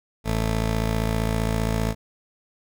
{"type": "tone pair together", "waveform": "15% pulse", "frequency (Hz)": [55.23, 220.9], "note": ["A1", "A3"], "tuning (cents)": [7, 7], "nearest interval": "2 octaves", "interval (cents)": 2400, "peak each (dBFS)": [-16, -25], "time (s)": [0.24, 1.95], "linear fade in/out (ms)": 50, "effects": []}